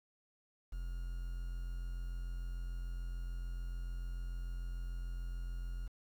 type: tone with quantisation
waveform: triangle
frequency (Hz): 43.41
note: F1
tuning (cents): -10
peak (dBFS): -36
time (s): 0.72-5.88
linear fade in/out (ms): 10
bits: 10
effects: none

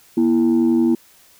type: tone pair together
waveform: sine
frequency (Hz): 240.3 / 331.6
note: B3 / E4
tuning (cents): -47 / +10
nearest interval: tritone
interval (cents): 557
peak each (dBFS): -14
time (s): 0.17-0.95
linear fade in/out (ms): 5
effects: tanh soft clip ceiling -9 dBFS + white hiss -51 dBFS RMS until 1.39 s

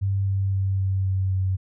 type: tone with pitch steps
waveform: sine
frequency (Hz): 98 / 97.27 / 96.54 / 95.82 / 95.1 / 94.39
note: G2 / G2 / G2 / G2 / F#2 / F#2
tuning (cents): 0 / -13 / -26 / -39 / +48 / +35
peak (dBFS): -20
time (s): 0.01-1.57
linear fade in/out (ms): 20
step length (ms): 260
effects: none

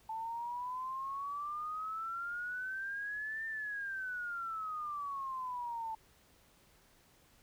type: exponential two-way sweep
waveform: sine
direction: up then down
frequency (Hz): 880 to 1800 to 880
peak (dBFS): -37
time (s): 0.09-5.95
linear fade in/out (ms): 5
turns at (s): 3.46
effects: pink hiss -66 dBFS RMS until 7.42 s

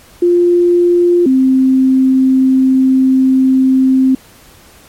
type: tone pair in turn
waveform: sine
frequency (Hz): 350 / 262.2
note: F4 / C4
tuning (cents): +4 / +4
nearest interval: perfect fourth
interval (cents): 500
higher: first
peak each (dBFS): -6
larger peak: neither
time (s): 0.22-1.26 / 1.26-4.15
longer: second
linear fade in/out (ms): 5
effects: pink hiss -42 dBFS RMS until 4.88 s + MP3 64 kbps

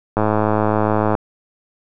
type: click train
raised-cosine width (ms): 1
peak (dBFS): -3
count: 106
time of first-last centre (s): 0.17-1.151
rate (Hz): 107
effects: none

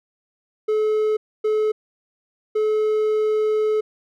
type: tone bursts at uneven times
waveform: triangle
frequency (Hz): 430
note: A4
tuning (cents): -40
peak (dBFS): -15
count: 3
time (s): 0.68-1.17 / 1.44-1.72 / 2.55-3.81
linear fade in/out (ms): 10
effects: none

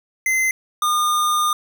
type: tone pair in turn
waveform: square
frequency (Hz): 2063 / 1214.4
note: C7 / D#6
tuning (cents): -25 / -42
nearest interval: major sixth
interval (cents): 917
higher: first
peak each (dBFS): -17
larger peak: neither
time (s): 0.26-0.51 / 0.82-1.53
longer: second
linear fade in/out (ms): 2
effects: none

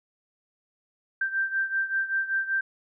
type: beating tone pair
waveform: sine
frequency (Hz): 1568 / 1573.2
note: G6 / G6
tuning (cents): 0 / +6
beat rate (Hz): 5.2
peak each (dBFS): -26 / -30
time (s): 1.21-2.61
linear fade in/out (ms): 5
effects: none

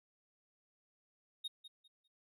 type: tone with echo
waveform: triangle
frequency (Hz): 3729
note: A#7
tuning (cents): 0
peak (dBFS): -37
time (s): 1.44-1.48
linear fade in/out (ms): 10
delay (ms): 200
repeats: 3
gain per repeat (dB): -12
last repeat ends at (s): 2.08
effects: none

